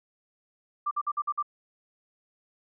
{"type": "tone bursts", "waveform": "sine", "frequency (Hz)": 1181, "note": "D6", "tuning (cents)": 9, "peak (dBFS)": -25, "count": 6, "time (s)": [0.86, 1.427], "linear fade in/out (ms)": 10, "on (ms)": 52, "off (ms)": 51, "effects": []}